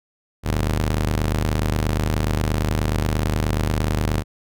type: ring-modulated tone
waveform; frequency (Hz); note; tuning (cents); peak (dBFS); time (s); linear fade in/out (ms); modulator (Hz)
sawtooth; 76.9; D#2; -20; -12; 0.43-4.24; 50; 23.8
effects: none